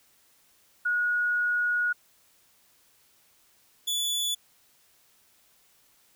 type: tone pair in turn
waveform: sine / sawtooth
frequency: 1451 / 3451 Hz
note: F#6 / A7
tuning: -34 / -34 cents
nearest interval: octave + minor third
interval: 1500 cents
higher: second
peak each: -23 dBFS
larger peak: neither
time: 0.85-1.93 / 3.87-4.35 s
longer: first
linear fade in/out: 10 ms
effects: white hiss -63 dBFS RMS until 6.15 s

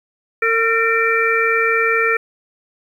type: harmonic tone with a mistuned harmonic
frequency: 454.1 Hz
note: A#4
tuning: 45 cents flat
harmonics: 1 / 3 / 4 / 5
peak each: -19 / -19 / -19 / -19 dBFS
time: 0.42-2.17 s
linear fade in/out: 5 ms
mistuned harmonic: 5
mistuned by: +54 cents
effects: 8-bit

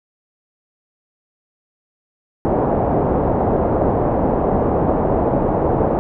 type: low-pass noise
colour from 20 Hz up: white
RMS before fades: -17 dBFS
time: 2.45-5.99 s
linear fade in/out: 0 ms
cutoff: 750 Hz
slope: 24 dB/octave
effects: none

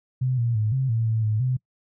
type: tone with pitch steps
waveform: sine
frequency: 128.2 / 117.7 / 107.6 / 132.3 / 113.6 / 111.4 / 107.7 / 127.8 Hz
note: C3 / A#2 / A2 / C3 / A#2 / A2 / A2 / C3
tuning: -35 / +17 / -38 / +20 / -44 / +22 / -37 / -40 cents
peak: -20 dBFS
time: 0.21-1.57 s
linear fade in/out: 10 ms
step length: 170 ms
effects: noise-tail reverb RT60 0.1 s tail -24 dB re dry

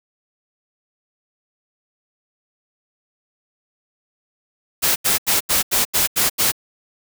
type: noise bursts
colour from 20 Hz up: white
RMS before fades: -17 dBFS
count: 8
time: 4.82-6.521 s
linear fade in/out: 20 ms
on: 140 ms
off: 83 ms
effects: none

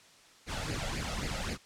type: noise with flanger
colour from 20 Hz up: pink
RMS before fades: -35 dBFS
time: 0.46-1.58 s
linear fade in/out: 50 ms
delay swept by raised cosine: 0.42 to 1.52 ms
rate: 3.8 Hz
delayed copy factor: +0.65
effects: white hiss -58 dBFS RMS until 1.65 s + low-pass 7000 Hz 12 dB/octave

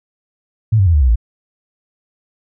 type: tone with pitch steps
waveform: sine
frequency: 110 / 96.32 / 84.33 / 73.84 / 64.66 / 56.61 Hz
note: A2 / G2 / E2 / D2 / C2 / A1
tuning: 0 / -30 / +40 / +10 / -20 / +50 cents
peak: -8 dBFS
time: 0.72-1.158 s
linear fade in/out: 10 ms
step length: 73 ms
effects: none

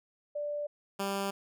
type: tone pair in turn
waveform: sine / 10% pulse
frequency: 587.3 / 197.35 Hz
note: D5 / G3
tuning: 0 / +12 cents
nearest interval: octave + perfect fifth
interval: 1888 cents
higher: first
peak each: -32 / -23 dBFS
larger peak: second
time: 0.35-0.67 / 0.99-1.31 s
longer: neither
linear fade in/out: 10 ms
effects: none

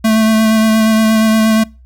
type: tone with vibrato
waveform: square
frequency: 220 Hz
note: A3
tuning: in tune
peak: -9 dBFS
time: 0.04-1.64 s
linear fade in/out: 10 ms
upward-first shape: sine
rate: 8.5 Hz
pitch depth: 17 cents each way
effects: noise-tail reverb RT60 0.3 s tail -25 dB re dry + added 62 Hz sine -38 dBFS peak until 1.85 s

